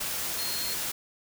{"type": "tone in noise", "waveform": "sine", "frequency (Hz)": 4249, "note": "C8", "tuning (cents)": 26, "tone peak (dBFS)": -34, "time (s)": [0.38, 0.74], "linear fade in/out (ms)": 10, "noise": "white", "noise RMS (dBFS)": -32, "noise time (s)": [0, 0.92], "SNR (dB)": -5, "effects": []}